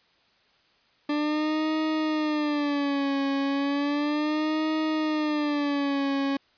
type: tone with vibrato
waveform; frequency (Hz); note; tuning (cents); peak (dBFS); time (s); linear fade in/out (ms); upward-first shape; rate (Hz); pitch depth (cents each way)
40% pulse; 293.7; D4; 0; -23; 1.09-6.37; 5; sine; 0.34; 110
effects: white hiss -63 dBFS RMS until 6.57 s + resampled to 11025 Hz

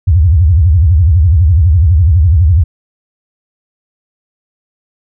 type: tone with vibrato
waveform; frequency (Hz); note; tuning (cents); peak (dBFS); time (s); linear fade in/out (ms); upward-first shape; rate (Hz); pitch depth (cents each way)
sine; 82.41; E2; 0; -4; 0.07-2.64; 10; sine; 12; 280
effects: none

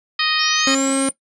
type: harmonic tone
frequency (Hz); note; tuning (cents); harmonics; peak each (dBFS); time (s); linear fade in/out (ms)
622.3; D#5; 0; 2 / 3 / 4 / 5 / 6 / 7 / 8; -24 / -24 / -24 / -24 / -24 / -24 / -24; 0.19-0.75; 5
type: exponential sweep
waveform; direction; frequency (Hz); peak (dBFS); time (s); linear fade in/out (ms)
sine; up; 5310 to 9300; -23; 0.39-1.11; 5
type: tone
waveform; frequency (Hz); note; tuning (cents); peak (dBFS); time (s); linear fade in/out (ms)
30% pulse; 270; C#4; -45; -14; 0.67-1.09; 2
effects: noise-tail reverb RT60 0.1 s tail -17 dB re dry + resampled to 24000 Hz

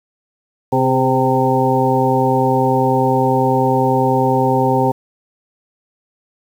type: harmonic tone with a mistuned harmonic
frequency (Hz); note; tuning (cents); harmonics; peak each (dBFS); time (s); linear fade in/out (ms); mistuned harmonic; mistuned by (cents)
130; C3; -11; 1 / 2 / 3 / 4 / 6 / 7; -19 / -19 / -19 / -19 / -19 / -19; 0.72-4.92; 10; 3; +44
effects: 7-bit

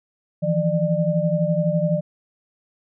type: tone cluster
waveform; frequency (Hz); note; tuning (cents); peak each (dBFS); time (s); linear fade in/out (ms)
sine; 160.3 / 172.2 / 598; E3 / F3 / D5; -48 / -24 / +31; -22; 0.42-2.01; 20
effects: none

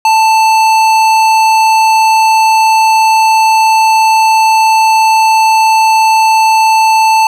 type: tone with tanh clipping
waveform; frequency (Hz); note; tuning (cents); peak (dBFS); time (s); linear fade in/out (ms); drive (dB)
sine; 883; A5; +6; -7; 0.05-7.27; 2; 18
effects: none

